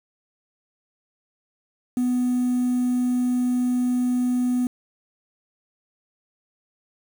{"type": "tone", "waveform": "triangle", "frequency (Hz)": 248.4, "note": "B3", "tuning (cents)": 10, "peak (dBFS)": -16, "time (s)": [1.97, 4.67], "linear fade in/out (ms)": 2, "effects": ["tanh soft clip ceiling -15 dBFS", "7-bit"]}